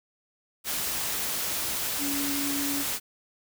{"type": "tone in noise", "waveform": "sine", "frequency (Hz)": 283.1, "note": "C#4", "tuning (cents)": 37, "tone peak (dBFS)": -30, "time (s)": [1.98, 2.85], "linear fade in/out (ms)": 50, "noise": "white", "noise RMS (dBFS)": -30, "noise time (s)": [0.64, 3], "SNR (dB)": -3, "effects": []}